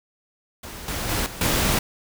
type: noise with level steps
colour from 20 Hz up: pink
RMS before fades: -37 / -28 / -24 / -36 / -21 dBFS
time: 0.63-1.79 s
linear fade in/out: 5 ms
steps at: 0.88 / 1.09 / 1.26 / 1.41 s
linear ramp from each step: 2 ms
effects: none